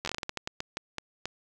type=slowing click train; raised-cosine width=0.2 ms; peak=-15 dBFS; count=15; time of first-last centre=0.05-1.256 s; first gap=11 ms; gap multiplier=1.28; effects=none